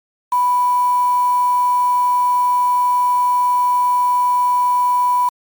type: tone with quantisation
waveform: sine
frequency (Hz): 987.8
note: B5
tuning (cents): 0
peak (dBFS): -12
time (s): 0.32-5.29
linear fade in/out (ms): 5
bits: 5
effects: MP3 96 kbps